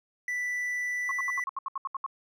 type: tone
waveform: triangle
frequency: 1975.5 Hz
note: B6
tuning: in tune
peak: -27 dBFS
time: 0.28-1.44 s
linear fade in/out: 2 ms
type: tone bursts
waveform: sine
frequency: 1087 Hz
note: C#6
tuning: 34 cents flat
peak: -29 dBFS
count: 11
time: 1.09-2.063 s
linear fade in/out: 2 ms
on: 23 ms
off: 72 ms
effects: none